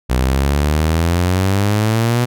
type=exponential sweep; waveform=sawtooth; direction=up; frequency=61.74 to 123.47 Hz; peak=-9 dBFS; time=0.09-2.26 s; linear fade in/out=20 ms; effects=none